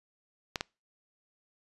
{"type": "clicks", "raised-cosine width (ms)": 0.2, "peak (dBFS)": -14, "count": 2, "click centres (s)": [0.558, 0.609], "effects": ["noise-tail reverb RT60 0.3 s tail -26 dB re dry", "resampled to 24000 Hz"]}